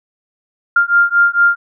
sine beating tone pair, 1396.9 / 1401.3 Hz, F6 / F6, 0 / +5 cents, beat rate 4.4 Hz, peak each -12 dBFS, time 0.76-1.56 s, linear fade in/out 5 ms, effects none

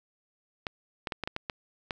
clicks, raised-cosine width 0.3 ms, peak -16 dBFS, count 8, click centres 0.668 / 1.072 / 1.122 / 1.237 / 1.275 / 1.364 / 1.498 / 1.908 s, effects none

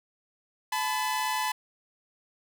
sawtooth tone pair together, 865.1 / 1003 Hz, A5 / B5, -30 / +26 cents, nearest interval minor third, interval 256 cents, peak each -26 dBFS, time 0.72-1.52 s, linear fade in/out 5 ms, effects none

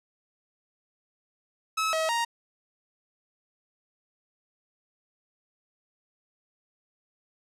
sawtooth tone with pitch steps, 1293 / 640 / 934 Hz, E6 / D#5 / A#5, -34 / +49 / +3 cents, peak -21 dBFS, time 1.77-2.25 s, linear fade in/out 10 ms, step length 160 ms, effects low-pass 10000 Hz 12 dB/octave

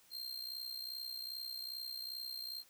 45% pulse tone with amplitude modulation, 4186 Hz, C8, in tune, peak -38 dBFS, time 0.1-2.64 s, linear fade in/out 50 ms, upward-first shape sine, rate 62.5 Hz, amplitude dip 70%, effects white hiss -66 dBFS RMS until 2.69 s

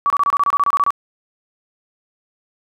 sine tone bursts, 1142 Hz, D6, 49 cents flat, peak -12 dBFS, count 13, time 0.06-0.905 s, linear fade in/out 0 ms, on 41 ms, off 26 ms, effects none

